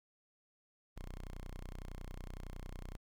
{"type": "tone", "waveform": "sawtooth", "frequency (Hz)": 30.87, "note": "B0", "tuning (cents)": 0, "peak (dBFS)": -40, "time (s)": [0.96, 2.97], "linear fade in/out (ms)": 10, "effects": ["12-bit"]}